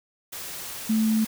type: tone in noise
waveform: sine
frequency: 220 Hz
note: A3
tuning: in tune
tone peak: -19 dBFS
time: 0.89-1.25 s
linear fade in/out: 10 ms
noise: white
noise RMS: -36 dBFS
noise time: 0.32-1.27 s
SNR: +14 dB
effects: none